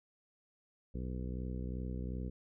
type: harmonic tone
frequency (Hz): 62.7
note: B1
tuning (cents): +27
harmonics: 1 / 2 / 3 / 4 / 5 / 6 / 7 / 8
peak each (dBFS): -39 / -44 / -44 / -48 / -52 / -54 / -53 / -55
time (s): 0.94-2.3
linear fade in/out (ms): 10
effects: none